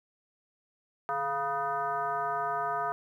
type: tone with frequency modulation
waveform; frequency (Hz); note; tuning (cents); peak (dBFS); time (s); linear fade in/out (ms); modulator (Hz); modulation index
sine; 970; B5; -31; -28; 1.09-2.92; 0; 273; 1.6
effects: 11-bit